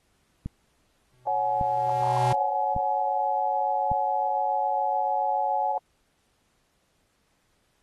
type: click train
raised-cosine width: 5 ms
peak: -19 dBFS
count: 4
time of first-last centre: 0.46-3.916 s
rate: 0.868 Hz
type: tone with exponential growth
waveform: square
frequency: 125.3 Hz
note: B2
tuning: 25 cents sharp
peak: -24 dBFS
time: 1.13-2.33 s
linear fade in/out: 5 ms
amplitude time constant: 260 ms
type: chord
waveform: sine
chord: C# suspended fourth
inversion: none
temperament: equal with one note detuned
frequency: 554.4 / 740 / 847.1 Hz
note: C#5 / F#5 / G#5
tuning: 0 / 0 / +34 cents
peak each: -31 / -27 / -25 dBFS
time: 1.27-5.78 s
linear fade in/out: 2 ms
effects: pink hiss -69 dBFS RMS until 7.82 s + AAC 32 kbps